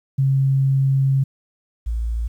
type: tone pair in turn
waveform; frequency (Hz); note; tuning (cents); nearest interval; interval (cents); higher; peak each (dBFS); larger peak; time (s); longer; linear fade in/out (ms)
sine; 135.4 / 56.93; C#3 / A#1; -40 / -40; octave + minor third; 1500; first; -14 / -20; first; 0.18-1.24 / 1.86-2.28; first; 10
effects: 9-bit